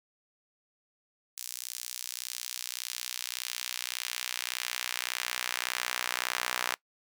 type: tone with high-pass filter sweep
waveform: sawtooth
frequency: 61.74 Hz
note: B1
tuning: in tune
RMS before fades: -36 dBFS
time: 1.37-6.75 s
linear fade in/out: 5 ms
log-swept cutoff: 6400 to 1300 Hz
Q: 0.87
effects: noise-tail reverb RT60 0.1 s tail -22 dB re dry